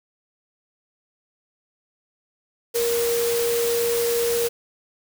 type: tone in noise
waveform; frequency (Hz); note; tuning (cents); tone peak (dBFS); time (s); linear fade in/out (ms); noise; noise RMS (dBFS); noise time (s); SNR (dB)
sine; 470; A#4; +14; -20; 2.74-4.49; 20; white; -28; 2.74-4.49; +5
effects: none